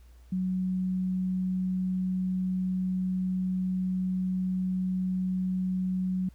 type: tone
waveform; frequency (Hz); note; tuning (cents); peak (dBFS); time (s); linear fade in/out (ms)
sine; 185.2; F#3; +2; -26; 0.32-6.29; 5
effects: added 60 Hz sine -50 dBFS peak until 6.34 s + pink hiss -66 dBFS RMS until 6.34 s